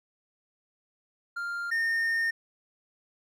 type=tone pair in turn; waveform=triangle; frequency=1396.9 / 1828 Hz; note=F6 / A#6; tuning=0 / -34 cents; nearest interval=perfect fourth; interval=466 cents; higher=second; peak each=-29 / -23 dBFS; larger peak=second; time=1.36-1.71 / 1.71-2.31 s; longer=second; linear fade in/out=10 ms; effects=none